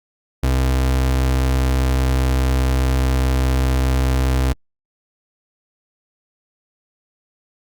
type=tone; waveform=35% pulse; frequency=64.9 Hz; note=C2; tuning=13 cents flat; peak=-13 dBFS; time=0.43-4.53 s; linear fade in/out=5 ms; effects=Opus 48 kbps